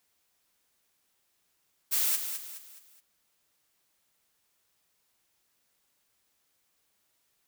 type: noise with echo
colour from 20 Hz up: blue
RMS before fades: -27 dBFS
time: 1.91-2.17 s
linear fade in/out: 20 ms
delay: 210 ms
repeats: 4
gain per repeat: -8 dB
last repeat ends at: 3.01 s
effects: white hiss -74 dBFS RMS until 7.47 s